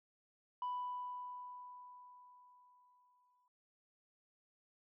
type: tone with exponential decay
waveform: sine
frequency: 991 Hz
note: B5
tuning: 6 cents sharp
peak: -35 dBFS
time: 0.62-3.48 s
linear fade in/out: 2 ms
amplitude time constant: 620 ms
effects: noise-tail reverb RT60 0.5 s tail -26 dB re dry + tanh soft clip ceiling -35 dBFS